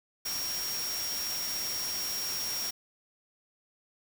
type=tone in noise; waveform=sine; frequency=5588 Hz; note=F8; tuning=in tune; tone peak=-33 dBFS; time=0.25-2.71 s; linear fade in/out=10 ms; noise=white; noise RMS=-37 dBFS; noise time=0.25-2.71 s; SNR=+1 dB; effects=none